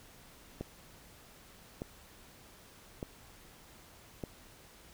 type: click train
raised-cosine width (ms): 2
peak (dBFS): -24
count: 4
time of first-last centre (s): 0.61-4.238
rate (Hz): 0.827
effects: pink hiss -57 dBFS RMS until 4.93 s